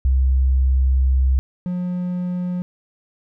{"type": "tone pair in turn", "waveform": ["sine", "triangle"], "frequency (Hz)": [65.41, 179.22], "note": ["C2", "F3"], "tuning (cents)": [0, 45], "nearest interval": "octave + perfect fourth", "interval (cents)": 1745, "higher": "second", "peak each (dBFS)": [-13, -19], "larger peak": "first", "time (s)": [[0.05, 1.39], [1.66, 2.62]], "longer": "first", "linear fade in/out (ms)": 0, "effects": []}